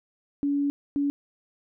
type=tone bursts at uneven times; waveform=sine; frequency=284.3 Hz; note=C#4; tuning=44 cents sharp; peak=-22 dBFS; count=2; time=0.43-0.7 / 0.96-1.1 s; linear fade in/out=0 ms; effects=none

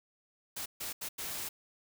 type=noise bursts at uneven times; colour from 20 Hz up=white; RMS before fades=-39 dBFS; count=4; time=0.56-0.66 / 0.8-0.93 / 1.01-1.09 / 1.18-1.49 s; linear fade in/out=10 ms; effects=none

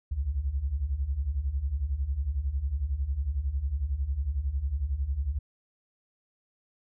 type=beating tone pair; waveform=sine; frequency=61.74 / 72.74 Hz; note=B1 / D2; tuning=0 / -16 cents; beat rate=11 Hz; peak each=-32 / -28 dBFS; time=0.11-5.39 s; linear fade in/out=10 ms; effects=none

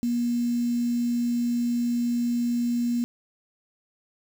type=tone with quantisation; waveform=sine; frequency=239.3 Hz; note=A#3; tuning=46 cents sharp; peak=-22 dBFS; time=0.03-3.04 s; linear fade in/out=0 ms; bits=7; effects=none

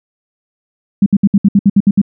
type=tone bursts; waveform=sine; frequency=200 Hz; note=G3; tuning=35 cents sharp; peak=-4 dBFS; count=10; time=1.02-2.016 s; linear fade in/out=5 ms; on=42 ms; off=64 ms; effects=none

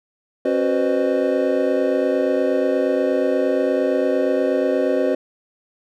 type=tone cluster; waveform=triangle; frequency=270.5 / 371.7 / 494.5 / 523 / 611 Hz; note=C#4 / F#4 / B4 / C5 / D#5; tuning=-42 / +8 / +2 / -1 / -32 cents; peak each=-21 dBFS; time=0.45-5.15 s; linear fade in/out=5 ms; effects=none

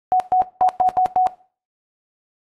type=tone bursts at uneven times; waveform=sine; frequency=740 Hz; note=F#5; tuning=in tune; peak=-12 dBFS; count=6; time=0.12-0.2 / 0.32-0.42 / 0.61-0.69 / 0.8-0.89 / 0.97-1.06 / 1.16-1.27 s; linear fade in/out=0 ms; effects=noise-tail reverb RT60 0.4 s tail -18 dB re dry + AAC 32 kbps

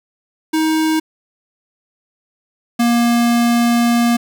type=tone pair in turn; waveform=square; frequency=315.8 / 236.6 Hz; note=D#4 / A#3; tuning=+26 / +26 cents; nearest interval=perfect fourth; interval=500 cents; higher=first; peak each=-14 / -12 dBFS; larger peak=second; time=0.53-1 / 2.79-4.17 s; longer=second; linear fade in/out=10 ms; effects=8-bit

